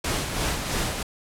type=noise with tremolo; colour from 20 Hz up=pink; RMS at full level=-25 dBFS; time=0.04-1.03 s; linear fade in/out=5 ms; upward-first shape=sine; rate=3 Hz; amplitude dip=45%; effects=low-pass 11000 Hz 12 dB/octave